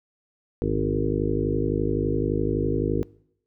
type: harmonic tone with a mistuned harmonic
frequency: 51.8 Hz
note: G#1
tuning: 4 cents flat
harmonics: 1 / 2 / 3 / 5 / 6 / 7 / 8 / 9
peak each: -30 / -30 / -30 / -30 / -30 / -30 / -30 / -30 dBFS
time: 0.62-3.03 s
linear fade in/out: 0 ms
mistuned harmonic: 2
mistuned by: -29 cents
effects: noise-tail reverb RT60 0.7 s tail -23 dB re dry